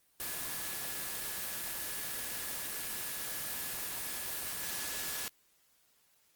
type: tone in noise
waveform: sine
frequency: 1700 Hz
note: G#6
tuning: 40 cents sharp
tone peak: -49 dBFS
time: 0.2-5.28 s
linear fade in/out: 0 ms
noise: white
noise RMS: -38 dBFS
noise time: 0.2-5.28 s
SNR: -14 dB
effects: white hiss -70 dBFS RMS until 6.35 s + Opus 24 kbps